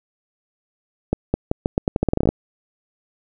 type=accelerating click train; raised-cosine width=2 ms; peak=-4 dBFS; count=16; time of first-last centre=1.13-2.29 s; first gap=210 ms; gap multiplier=0.83; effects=none